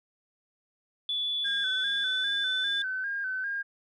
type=tone with pitch glide; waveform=sine; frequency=3449 to 3507 Hz; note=A7 to A7; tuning=-35 to -6 cents; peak=-27 dBFS; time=1.09-2.82 s; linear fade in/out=2 ms; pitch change=+29 cents; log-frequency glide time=1.72-2.41 s
type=tone with vibrato; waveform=sine; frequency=1568 Hz; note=G6; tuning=in tune; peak=-29 dBFS; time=1.44-3.63 s; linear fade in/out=20 ms; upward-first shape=square; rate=2.5 Hz; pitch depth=52 cents each way
effects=tanh soft clip ceiling -19 dBFS